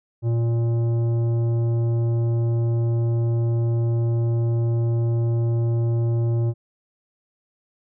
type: tone with tanh clipping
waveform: triangle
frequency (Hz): 116.5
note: A#2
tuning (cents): -1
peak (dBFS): -20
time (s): 0.22-6.54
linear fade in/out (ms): 50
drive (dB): 15
effects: none